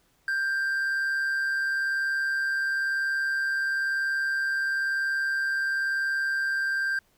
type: tone with amplitude modulation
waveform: triangle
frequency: 1580 Hz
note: G6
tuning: 13 cents sharp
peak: -21 dBFS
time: 0.28-6.99 s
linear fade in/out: 2 ms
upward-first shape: sine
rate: 141 Hz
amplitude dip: 35%
effects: pink hiss -66 dBFS RMS until 7.17 s